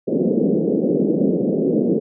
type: band-pass noise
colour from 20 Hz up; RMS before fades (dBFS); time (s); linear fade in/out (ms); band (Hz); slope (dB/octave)
pink; -18; 0.07-2; 20; 170 to 520; 48
effects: none